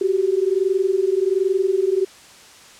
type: tone pair together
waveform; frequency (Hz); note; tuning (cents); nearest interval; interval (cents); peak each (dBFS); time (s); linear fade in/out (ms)
sine; 371.7 / 393; F#4 / G4; +8 / +4; minor second; 96; -19; 0.01-2.05; 5
effects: white hiss -45 dBFS RMS until 2.79 s + low-pass 8000 Hz 12 dB/octave